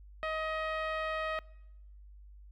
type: tone with low-pass filter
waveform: 10% pulse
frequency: 631 Hz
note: D#5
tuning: 24 cents sharp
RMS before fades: -35 dBFS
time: 0.23-1.39 s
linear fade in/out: 0 ms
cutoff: 1900 Hz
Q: 0.72
effects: noise-tail reverb RT60 0.9 s tail -24 dB re dry + added 50 Hz sine -50 dBFS peak until 2.51 s